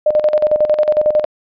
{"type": "tone with tremolo", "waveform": "sine", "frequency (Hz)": 606, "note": "D#5", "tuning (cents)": -46, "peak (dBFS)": -8, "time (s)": [0.06, 1.25], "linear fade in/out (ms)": 5, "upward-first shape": "square", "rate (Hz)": 11, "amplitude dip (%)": 70, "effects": ["resampled to 11025 Hz"]}